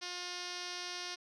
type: tone with low-pass filter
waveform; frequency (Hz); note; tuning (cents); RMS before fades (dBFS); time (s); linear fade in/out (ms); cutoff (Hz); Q
5% pulse; 356.4; F4; +35; -42; 0.01-1.16; 20; 5700; 4.3
effects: none